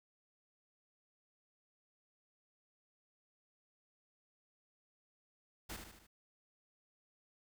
pink noise with echo, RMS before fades -45 dBFS, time 5.69-5.77 s, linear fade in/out 10 ms, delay 75 ms, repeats 4, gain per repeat -5 dB, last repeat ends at 6.07 s, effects none

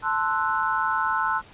sine chord, F# half-diminished seventh, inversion first, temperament equal, 880 / 1046.5 / 1318.5 / 1480 Hz, A5 / C6 / E6 / F#6, 0 / 0 / 0 / 0 cents, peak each -27 dBFS, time 0.02-1.42 s, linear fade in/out 50 ms, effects pink hiss -49 dBFS RMS until 1.53 s + resampled to 8000 Hz

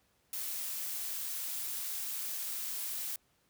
blue noise, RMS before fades -38 dBFS, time 0.33-3.16 s, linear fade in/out 2 ms, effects pink hiss -72 dBFS RMS until 3.49 s + high-pass 60 Hz 12 dB/octave

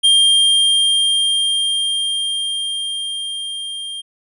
square tone with level ramp, 3200 Hz, G7, 35 cents sharp, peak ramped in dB -9 to -26 dBFS, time 0.03-4.02 s, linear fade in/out 20 ms, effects resampled to 24000 Hz

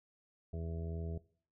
harmonic tone, 82.41 Hz, E2, in tune, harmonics 1 / 2 / 3 / 4 / 5 / 6 / 7 / 8, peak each -39 / -44 / -56 / -55 / -49 / -57 / -63 / -52 dBFS, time 0.53-1.18 s, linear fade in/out 5 ms, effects noise-tail reverb RT60 0.5 s tail -20 dB re dry

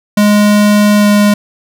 square tone with pitch glide, 207.7 to 206.4 Hz, G#3 to G#3, 0 to -10 cents, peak -6 dBFS, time 0.17-1.34 s, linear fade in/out 5 ms, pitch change -10 cents, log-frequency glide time 0.97-1.07 s, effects none

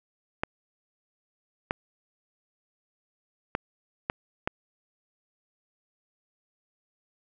clicks, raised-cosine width 0.5 ms, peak -11 dBFS, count 5, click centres 0.435 / 1.709 / 3.551 / 4.099 / 4.475 s, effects none

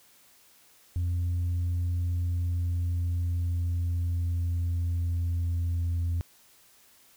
sine tone with pitch glide, 87.31 to 85.32 Hz, F2 to F2, 0 to -40 cents, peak -23 dBFS, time 0.96-6.21 s, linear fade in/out 0 ms, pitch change -40 cents, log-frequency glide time 1.91-5.99 s, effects tanh soft clip ceiling -24 dBFS + white hiss -59 dBFS RMS until 7.16 s

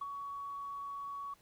sine tone with ADSR envelope, 1123 Hz, C#6, 22 cents sharp, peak -34 dBFS, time 0.01-1.34 s, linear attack 7 ms, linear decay 27 ms, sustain -5 dB, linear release 5 ms, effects tanh soft clip ceiling -32 dBFS + pink hiss -67 dBFS RMS until 1.41 s

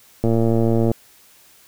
click train, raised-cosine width 2 ms, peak -6 dBFS, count 78, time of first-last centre 0.24-0.915 s, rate 114 Hz, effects white hiss -51 dBFS RMS until 1.67 s

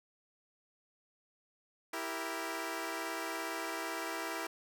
10% pulse chord, E diminished, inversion none, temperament equal, 329.6 / 392 / 466.2 Hz, E4 / G4 / Bb4, 0 / 0 / 0 cents, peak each -31 / -34 / -35 dBFS, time 1.93-4.47 s, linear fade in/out 5 ms, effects none

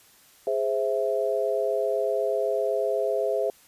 sine chord, Ab augmented, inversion none, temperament equal, 415.3 / 523.3 / 659.3 Hz, Ab4 / C5 / E5, 0 / 0 / 0 cents, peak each -27 dBFS, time 0.47-3.5 s, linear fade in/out 2 ms, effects white hiss -56 dBFS RMS until 3.67 s + resampled to 32000 Hz

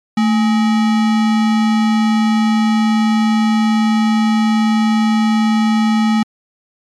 sine tone with sample-and-hold, 220.3 Hz, A3, 2 cents sharp, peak -10 dBFS, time 0.17-6.23 s, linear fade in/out 5 ms, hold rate 1050 Hz, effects low-pass 5000 Hz 12 dB/octave + MP3 96 kbps

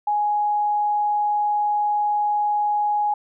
sine tone, 833 Hz, G#5, 5 cents sharp, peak -18 dBFS, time 0.07-3.14 s, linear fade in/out 5 ms, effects none

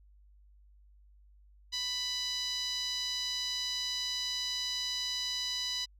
10% pulse tone with band-pass filter, 992 Hz, B5, 7 cents sharp, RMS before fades -35 dBFS, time 1.72-5.86 s, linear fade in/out 20 ms, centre 4400 Hz, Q 2.2, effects added 50 Hz sine -57 dBFS peak until 5.99 s

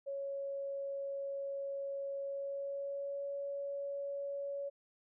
sine tone with pitch glide, 554.4 to 561.5 Hz, C#5 to C#5, 0 to +22 cents, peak -37 dBFS, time 0.06-4.7 s, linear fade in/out 20 ms, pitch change +22 cents, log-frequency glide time 2.21-3.27 s, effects none

